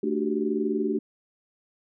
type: tone cluster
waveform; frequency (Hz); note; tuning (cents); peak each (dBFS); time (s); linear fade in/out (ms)
sine; 221.7 / 295.2 / 369.1 / 389.6; A3 / D4 / F#4 / G4; +13 / +9 / -4 / -11; -29; 0.03-0.99; 5
effects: none